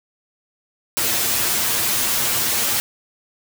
white noise with comb filter, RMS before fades -20 dBFS, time 0.97-2.8 s, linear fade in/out 0 ms, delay 8.5 ms, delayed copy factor +0.95, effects none

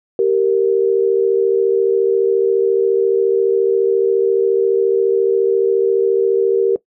sine tone pair together, 390 / 464.4 Hz, G4 / A#4, -9 / -7 cents, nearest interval minor third, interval 302 cents, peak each -14 dBFS, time 0.19-6.76 s, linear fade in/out 2 ms, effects noise-tail reverb RT60 0.1 s tail -18 dB re dry

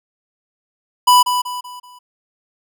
square tone with echo, 990 Hz, B5, 4 cents sharp, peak -8 dBFS, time 1.07-1.23 s, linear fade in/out 10 ms, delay 190 ms, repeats 4, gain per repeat -8 dB, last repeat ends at 1.99 s, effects none

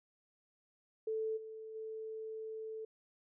sine tone with level steps, 440 Hz, A4, in tune, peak -34 / -45 / -41 dBFS, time 1.07-2.85 s, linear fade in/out 5 ms, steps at 1.36 / 1.74 s, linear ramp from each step 20 ms, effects none

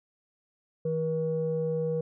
sine tone pair together, 160.18 / 480 Hz, E3 / B4, -49 / -49 cents, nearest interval octave + perfect fifth, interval 1900 cents, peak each -30 / -27 dBFS, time 0.85-2.01 s, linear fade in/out 5 ms, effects tanh soft clip ceiling -19 dBFS

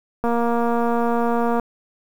click train, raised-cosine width 1 ms, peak -9 dBFS, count 320, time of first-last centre 0.24-1.597 s, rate 235 Hz, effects 7-bit

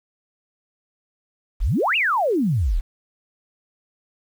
sine exponential two-way sweep, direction up then down, 30.87 to 2905 to 30.87 Hz, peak -17 dBFS, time 1.6-2.81 s, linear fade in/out 20 ms, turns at 1.96 s, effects 8-bit

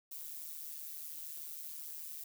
violet noise with amplitude modulation, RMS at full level -42 dBFS, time 0.11-2.24 s, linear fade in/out 5 ms, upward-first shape sine, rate 153 Hz, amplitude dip 80%, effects none

